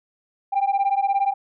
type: beating tone pair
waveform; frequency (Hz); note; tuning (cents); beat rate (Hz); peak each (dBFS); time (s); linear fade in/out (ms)
sine; 784 / 801; G5 / G5; 0 / +37; 17; -19; 0.52-1.34; 20
effects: tanh soft clip ceiling -15 dBFS